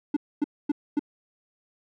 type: tone bursts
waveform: triangle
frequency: 293.7 Hz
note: D4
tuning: in tune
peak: -18 dBFS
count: 4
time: 0.14-0.994 s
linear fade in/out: 5 ms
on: 26 ms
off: 250 ms
effects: none